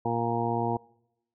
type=harmonic tone; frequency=117.1 Hz; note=A#2; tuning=8 cents sharp; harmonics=1 / 2 / 3 / 4 / 6 / 7 / 8; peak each=-33 / -33 / -33 / -33 / -33 / -33 / -33 dBFS; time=0.05-0.77 s; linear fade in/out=5 ms; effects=noise-tail reverb RT60 0.9 s tail -25 dB re dry